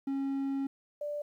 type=tone pair in turn; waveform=triangle / sine; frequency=273.4 / 587.7 Hz; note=C#4 / D5; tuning=-24 / +1 cents; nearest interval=octave + minor second; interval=1325 cents; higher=second; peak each=-28 / -33 dBFS; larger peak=first; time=0.07-0.67 / 1.01-1.22 s; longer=first; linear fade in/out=5 ms; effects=11-bit